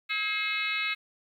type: harmonic tone with a mistuned harmonic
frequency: 428.4 Hz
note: A4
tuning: 46 cents flat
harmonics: 3 / 4 / 5 / 6 / 7 / 8 / 9 / 10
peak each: -38 / -38 / -31 / -32 / -44 / -44 / -36 / -43 dBFS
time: 0.09-0.95 s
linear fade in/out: 20 ms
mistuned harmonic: 4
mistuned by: -78 cents
effects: 10-bit